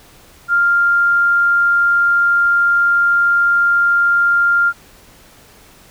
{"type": "tone", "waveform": "sine", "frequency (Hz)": 1396.9, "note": "F6", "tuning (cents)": 0, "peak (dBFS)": -10, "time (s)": [0.48, 4.73], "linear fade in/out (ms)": 50, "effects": ["pink hiss -45 dBFS RMS until 5.9 s"]}